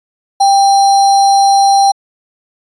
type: tone with sample-and-hold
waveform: sine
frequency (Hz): 790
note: G5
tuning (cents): +13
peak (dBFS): -5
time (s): 0.4-1.92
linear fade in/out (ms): 10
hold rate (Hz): 4900
effects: resampled to 22050 Hz